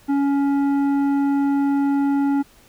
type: tone with tanh clipping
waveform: triangle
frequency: 280 Hz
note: C#4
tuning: 18 cents sharp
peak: -18 dBFS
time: 0.08-2.43 s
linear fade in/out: 20 ms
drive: 14 dB
effects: pink hiss -52 dBFS RMS until 2.68 s